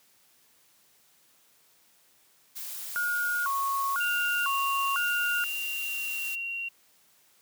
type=noise; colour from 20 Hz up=blue; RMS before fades=-38 dBFS; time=2.55-6.36 s; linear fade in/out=20 ms
type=tone with vibrato; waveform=sine; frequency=1257 Hz; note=D#6; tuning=17 cents sharp; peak=-26 dBFS; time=2.96-5.44 s; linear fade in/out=0 ms; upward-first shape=square; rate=1 Hz; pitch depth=230 cents each way
type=tone with pitch glide; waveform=sine; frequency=2777 to 2751 Hz; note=F7 to F7; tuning=-10 to -27 cents; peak=-31 dBFS; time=4-6.69 s; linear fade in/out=10 ms; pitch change=-17 cents; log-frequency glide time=5.52-6.26 s
effects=white hiss -63 dBFS RMS until 7.41 s + high-pass 100 Hz 12 dB/octave